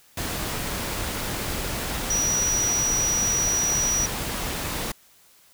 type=tone in noise; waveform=sine; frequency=5820 Hz; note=F#8; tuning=29 cents flat; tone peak=-21 dBFS; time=2.1-4.06 s; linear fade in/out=5 ms; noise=pink; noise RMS=-29 dBFS; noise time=0.17-4.92 s; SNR=+5 dB; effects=white hiss -56 dBFS RMS until 5.53 s